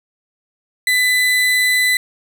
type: tone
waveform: 35% pulse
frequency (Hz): 2001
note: B6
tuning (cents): +22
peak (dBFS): -11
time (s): 0.87-1.97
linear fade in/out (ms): 2
effects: none